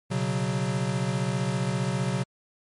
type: chord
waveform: square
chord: B suspended second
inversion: none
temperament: equal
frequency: 123.47 / 138.59 / 185 Hz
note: B2 / C#3 / F#3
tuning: 0 / 0 / 0 cents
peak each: -30 dBFS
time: 0.1-2.24 s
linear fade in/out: 20 ms
effects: MP3 48 kbps